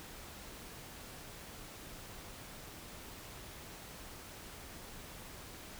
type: silence
effects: pink hiss -50 dBFS RMS until 5.79 s